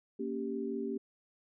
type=chord; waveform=sine; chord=G diminished; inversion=first; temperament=equal with one note detuned; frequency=233.1 / 278.3 / 392 Hz; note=Bb3 / Db4 / G4; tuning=0 / +7 / 0 cents; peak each=-38 / -39 / -37 dBFS; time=0.19-0.98 s; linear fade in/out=10 ms; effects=none